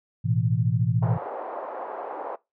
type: chord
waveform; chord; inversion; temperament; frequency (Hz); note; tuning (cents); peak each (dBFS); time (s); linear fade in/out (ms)
sine; A suspended second; none; just; 110 / 123.75 / 165; A2 / B2 / E3; 0 / +4 / +2; -24 / -24 / -27; 0.24-1.18; 20
type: band-pass noise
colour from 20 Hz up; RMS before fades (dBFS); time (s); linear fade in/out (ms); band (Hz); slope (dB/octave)
white; -34; 1.02-2.36; 10; 430 to 920; 24
effects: noise-tail reverb RT60 0.2 s tail -20 dB re dry